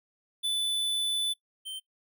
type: tone pair in turn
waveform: square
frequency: 3493 / 3112 Hz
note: A7 / G7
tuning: -13 / -13 cents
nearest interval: major second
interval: 200 cents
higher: first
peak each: -27 / -36 dBFS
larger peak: first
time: 0.43-1.34 / 1.65-1.8 s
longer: first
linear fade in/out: 20 ms
effects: noise-tail reverb RT60 0.1 s tail -20 dB re dry